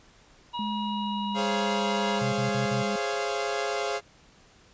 harmonic tone, 959 Hz, A#5, 49 cents sharp, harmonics 1 / 3 / 4, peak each -31 / -38 / -42 dBFS, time 0.53-2.2 s, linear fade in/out 20 ms
sine tone with pitch glide, 210.6 to 203 Hz, G#3 to G#3, +24 to -39 cents, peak -30 dBFS, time 0.59-2.96 s, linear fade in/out 2 ms, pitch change -63 cents, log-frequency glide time 0.71-1.35 s
sawtooth chord, Db major seventh, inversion second, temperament equal with one note detuned, 415.3 / 523.3 / 554.4 / 690.4 Hz, Ab4 / C5 / Db5 / F5, 0 / 0 / 0 / -20 cents, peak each -27 / -31 / -31 / -28 dBFS, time 1.34-4.01 s, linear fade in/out 50 ms
sine tone bursts, 128.9 Hz, C3, 26 cents flat, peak -28 dBFS, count 4, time 2.21-2.828 s, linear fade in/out 10 ms, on 120 ms, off 46 ms
effects pink hiss -57 dBFS RMS until 4.73 s + resampled to 16000 Hz

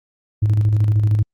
sine tone with tremolo, 105.8 Hz, G#2, 33 cents sharp, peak -9 dBFS, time 0.42-1.23 s, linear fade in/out 10 ms, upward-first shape square, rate 13 Hz, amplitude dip 45%, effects tanh soft clip ceiling -10 dBFS + Opus 32 kbps

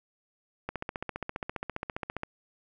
click train, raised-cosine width 0.5 ms, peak -18 dBFS, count 24, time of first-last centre 0.69-2.234 s, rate 14.9 Hz, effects none

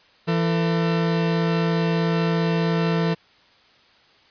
40% pulse tone pair together, 167.62 / 447.5 Hz, E3 / A4, +29 / +29 cents, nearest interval octave + perfect fourth, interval 1700 cents, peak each -19 / -25 dBFS, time 0.27-3.15 s, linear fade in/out 20 ms, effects white hiss -55 dBFS RMS until 4.3 s + resampled to 11025 Hz

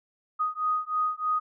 sine beating tone pair, 1244.5 / 1247.7 Hz, D#6 / D#6, 0 / +4 cents, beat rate 3.2 Hz, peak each -28 dBFS, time 0.39-1.4 s, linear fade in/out 20 ms, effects none

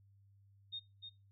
sine tone with echo, 3691 Hz, A#7, 18 cents flat, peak -40 dBFS, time 0.72-0.8 s, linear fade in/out 20 ms, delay 300 ms, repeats 1, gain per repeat -6 dB, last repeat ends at 1.1 s, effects noise-tail reverb RT60 0.3 s tail -24 dB re dry + added 99 Hz sine -63 dBFS peak until 1.31 s

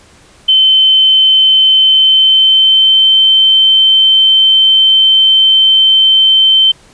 sine tone with pitch glide, 3075 to 3096 Hz, G7 to G7, -34 to -22 cents, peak -4 dBFS, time 0.48-6.72 s, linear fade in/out 10 ms, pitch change +12 cents, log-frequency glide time 1.81-3.12 s, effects pink hiss -43 dBFS RMS until 6.93 s + resampled to 22050 Hz

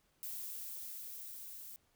violet noise with level ramp, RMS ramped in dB -43 to -50 dBFS, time 0.23-1.76 s, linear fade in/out 0 ms, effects pink hiss -74 dBFS RMS until 1.95 s

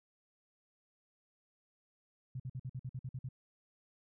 sine tone bursts, 128.6 Hz, C3, 30 cents flat, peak -38 dBFS, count 10, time 2.35-3.289 s, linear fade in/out 5 ms, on 48 ms, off 51 ms, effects none

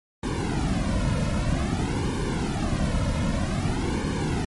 brown noise with flanger, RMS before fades -25 dBFS, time 0.23-4.45 s, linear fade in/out 5 ms, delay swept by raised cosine 1.5 to 2.6 ms, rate 0.52 Hz, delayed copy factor -0.95, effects MP3 48 kbps

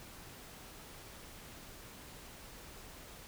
silence, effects pink hiss -52 dBFS RMS until 3.27 s

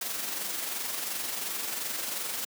white noise with amplitude modulation, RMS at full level -32 dBFS, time 0.01-2.45 s, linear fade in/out 5 ms, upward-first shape sine, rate 22.8 Hz, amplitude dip 40%, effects high-pass 200 Hz 12 dB/octave

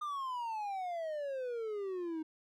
triangle exponential sweep, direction down, 1223 to 310 Hz, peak -34 dBFS, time 0.01-2.23 s, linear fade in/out 10 ms, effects none

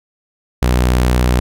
sawtooth tone with vibrato, 61.74 Hz, B1, in tune, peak -7 dBFS, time 0.62-1.4 s, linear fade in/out 5 ms, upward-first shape triangle, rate 14 Hz, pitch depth 9 cents each way, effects none

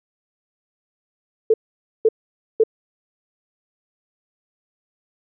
sine tone bursts, 442.7 Hz, A4, 11 cents sharp, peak -10 dBFS, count 3, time 1.5-2.637 s, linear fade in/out 5 ms, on 39 ms, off 510 ms, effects none

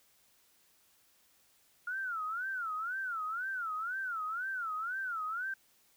sine tone with vibrato, 1401 Hz, F6, 5 cents sharp, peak -34 dBFS, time 1.87-5.54 s, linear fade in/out 5 ms, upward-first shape sine, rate 2 Hz, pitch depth 200 cents each way, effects white hiss -68 dBFS RMS until 5.96 s

